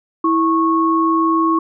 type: tone pair together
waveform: sine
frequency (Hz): 327 / 1100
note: E4 / C#6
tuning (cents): -14 / -14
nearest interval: octave + major sixth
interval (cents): 2100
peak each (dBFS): -15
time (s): 0.24-1.59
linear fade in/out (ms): 5
effects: none